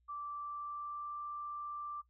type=tone with pitch glide; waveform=sine; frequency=1168 to 1177.5 Hz; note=D6 to D6; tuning=-10 to +4 cents; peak=-40 dBFS; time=0.08-2.02 s; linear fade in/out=20 ms; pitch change=+14 cents; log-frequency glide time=0.32-1.17 s; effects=noise-tail reverb RT60 0.1 s tail -17 dB re dry + added 60 Hz sine -70 dBFS peak until 2.09 s